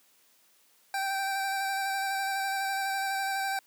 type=tone with vibrato; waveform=25% pulse; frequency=780 Hz; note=G5; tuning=9 cents flat; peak=-25 dBFS; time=0.94-3.59 s; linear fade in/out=2 ms; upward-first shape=square; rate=12 Hz; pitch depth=14 cents each way; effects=white hiss -64 dBFS RMS until 3.66 s + high-pass 200 Hz 12 dB/octave